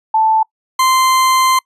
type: tone pair in turn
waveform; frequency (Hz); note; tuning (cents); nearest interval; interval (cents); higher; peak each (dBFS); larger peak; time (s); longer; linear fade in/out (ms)
sine / 40% pulse; 880 / 1040.5; A5 / C6; 0 / -10; minor third; 290; second; -9; neither; 0.14-0.43 / 0.79-1.59; second; 5
effects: noise-tail reverb RT60 0.1 s tail -25 dB re dry + resampled to 32000 Hz